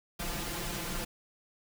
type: noise with comb filter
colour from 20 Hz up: pink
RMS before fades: -36 dBFS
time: 0.19-1.05 s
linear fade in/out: 10 ms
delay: 5.8 ms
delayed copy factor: +0.85
effects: none